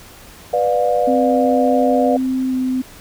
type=chord; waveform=sine; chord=B diminished; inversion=none; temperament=just; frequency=493.9 / 592.7 / 711.2 Hz; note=B4 / D5 / F5; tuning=0 / +16 / +31 cents; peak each=-18 dBFS; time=0.53-2.17 s; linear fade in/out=5 ms
type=tone with pitch glide; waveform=sine; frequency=260 to 257.2 Hz; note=C4 to C4; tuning=-11 to -30 cents; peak=-16 dBFS; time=1.07-2.82 s; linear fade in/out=10 ms; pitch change=-19 cents; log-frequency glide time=2.48-2.54 s
effects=pink hiss -41 dBFS RMS until 3 s